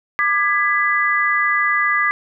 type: chord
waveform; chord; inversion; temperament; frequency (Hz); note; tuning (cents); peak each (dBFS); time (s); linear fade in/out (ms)
sine; G# diminished; second; just; 1196.1 / 1661.2 / 1993.5; D6 / G#6 / B6; +31 / 0 / +16; -19 / -20 / -18; 0.19-2.11; 0
effects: none

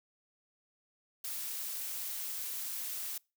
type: noise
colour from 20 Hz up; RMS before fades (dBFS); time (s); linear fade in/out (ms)
blue; -39; 1.24-3.18; 5
effects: noise-tail reverb RT60 0.3 s tail -26 dB re dry

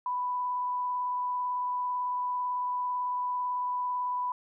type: tone with vibrato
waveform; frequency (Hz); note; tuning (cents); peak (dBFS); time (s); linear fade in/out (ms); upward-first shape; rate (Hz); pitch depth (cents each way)
sine; 992; B5; +7; -28; 0.06-4.32; 2; sine; 18; 9
effects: none

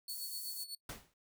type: tone with tremolo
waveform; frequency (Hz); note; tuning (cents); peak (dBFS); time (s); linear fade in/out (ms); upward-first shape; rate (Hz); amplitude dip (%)
sawtooth; 4425; C#8; -4; -37; 0.08-0.75; 2; triangle; 8; 85
type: high-pass noise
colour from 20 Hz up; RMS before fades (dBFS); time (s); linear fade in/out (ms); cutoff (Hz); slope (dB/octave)
pink; -45; 0.09-0.64; 5; 8700; 24
type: noise with exponential decay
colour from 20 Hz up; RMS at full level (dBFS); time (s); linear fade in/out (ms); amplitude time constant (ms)
pink; -41; 0.89-1.14; 5; 53
effects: noise-tail reverb RT60 0.1 s tail -22 dB re dry

